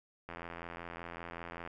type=click train; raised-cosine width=0.5 ms; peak=-28 dBFS; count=119; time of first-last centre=0.29-1.675 s; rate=85.2 Hz; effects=none